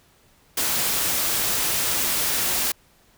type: noise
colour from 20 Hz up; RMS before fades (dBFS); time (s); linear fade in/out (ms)
white; -23; 0.57-2.72; 5
effects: pink hiss -58 dBFS RMS until 3.17 s